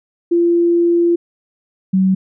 sine tone pair in turn, 342.9 / 189.25 Hz, F4 / F#3, -32 / +39 cents, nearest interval minor seventh, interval 1029 cents, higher first, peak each -10 dBFS, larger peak neither, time 0.31-1.16 / 1.93-2.15 s, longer first, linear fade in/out 10 ms, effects none

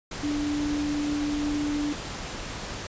sine tone in noise, 293.7 Hz, D4, in tune, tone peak -25 dBFS, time 0.23-1.93 s, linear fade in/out 5 ms, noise pink, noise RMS -35 dBFS, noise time 0.11-2.87 s, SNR +7 dB, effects resampled to 16000 Hz

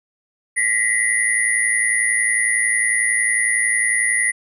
sine tone cluster, 1921 / 2032 / 9650 Hz, B6 / B6 / D9, -48 / +49 / +46 cents, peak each -20 dBFS, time 0.56-4.32 s, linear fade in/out 20 ms, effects none

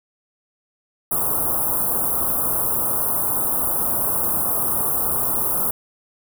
white band-stop noise, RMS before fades -21 dBFS, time 1.11-5.71 s, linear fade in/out 5 ms, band 1300 to 9700 Hz, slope 48 dB/octave, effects none

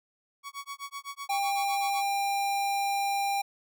sawtooth tone with tremolo, 1121 Hz, C#6, 19 cents sharp, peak -31 dBFS, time 0.43-2.04 s, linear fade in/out 50 ms, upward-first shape sine, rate 7.9 Hz, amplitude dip 100%
square tone, 797 Hz, G5, 28 cents sharp, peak -27 dBFS, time 1.29-3.42 s, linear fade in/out 10 ms
effects none

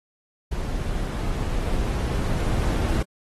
brown noise with level ramp, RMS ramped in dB -28 to -21 dBFS, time 0.51-3.03 s, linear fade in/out 10 ms, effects AAC 32 kbps

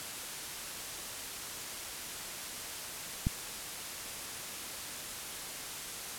click, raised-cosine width 5 ms, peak -16 dBFS, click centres 3.269 s, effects white hiss -41 dBFS RMS until 6.18 s + low-pass 12000 Hz 12 dB/octave

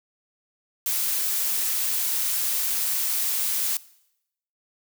blue noise, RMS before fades -25 dBFS, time 0.86-3.77 s, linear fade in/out 2 ms, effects noise-tail reverb RT60 0.8 s tail -20 dB re dry

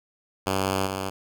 5% pulse tone with level steps, 96 Hz, G2, 36 cents flat, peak -12 / -17 dBFS, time 0.46-1.1 s, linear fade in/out 10 ms, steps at 0.86 s, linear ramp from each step 10 ms, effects none

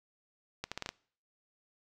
accelerating click train, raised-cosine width 0.2 ms, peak -19 dBFS, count 6, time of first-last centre 0.64-0.891 s, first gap 76 ms, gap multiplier 0.79, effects noise-tail reverb RT60 0.5 s tail -23 dB re dry

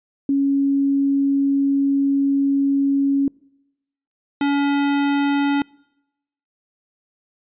sine / square tone pair in turn, 277.2 / 283.2 Hz, C#4 / C#4, 0 / +37 cents, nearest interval unison, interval 37 cents, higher second, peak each -15 / -17 dBFS, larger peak first, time 0.29-3.28 / 4.41-5.62 s, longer first, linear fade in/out 2 ms, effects noise-tail reverb RT60 0.9 s tail -26 dB re dry + resampled to 8000 Hz

